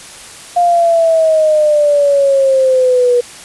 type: exponential sweep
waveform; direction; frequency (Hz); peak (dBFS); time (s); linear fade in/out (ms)
sine; down; 707 to 483.1; -7; 0.56-3.21; 10
effects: white hiss -33 dBFS RMS until 3.44 s + resampled to 24000 Hz